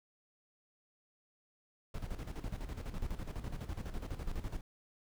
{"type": "noise with tremolo", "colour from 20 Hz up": "brown", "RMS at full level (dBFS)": -38, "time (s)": [1.94, 4.61], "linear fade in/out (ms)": 5, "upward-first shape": "square", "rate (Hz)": 12, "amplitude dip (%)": 65, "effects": []}